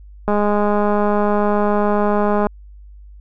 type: click train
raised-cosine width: 1 ms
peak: -5 dBFS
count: 454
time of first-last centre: 0.28-2.468 s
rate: 207 Hz
effects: added 50 Hz sine -37 dBFS peak until 3.2 s